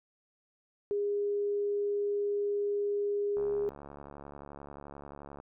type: tone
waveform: sine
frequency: 408.3 Hz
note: G#4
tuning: 29 cents flat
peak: -28 dBFS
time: 0.91-3.69 s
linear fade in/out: 0 ms
type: click train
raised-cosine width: 1 ms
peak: -32 dBFS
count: 146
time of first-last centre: 3.37-5.401 s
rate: 71.4 Hz
effects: none